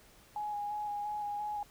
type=tone with vibrato; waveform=sine; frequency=830.6 Hz; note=G#5; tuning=in tune; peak=-34 dBFS; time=0.36-1.63 s; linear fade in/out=2 ms; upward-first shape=square; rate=2.9 Hz; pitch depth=16 cents each way; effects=pink hiss -60 dBFS RMS until 1.7 s